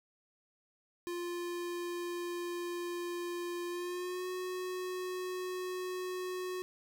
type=tone with pitch glide; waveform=square; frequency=349.2 to 366.8 Hz; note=F4 to F#4; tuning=0 to -15 cents; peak=-37 dBFS; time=1.07-6.62 s; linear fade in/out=0 ms; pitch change=+85 cents; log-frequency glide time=3.68-4.28 s; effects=13-bit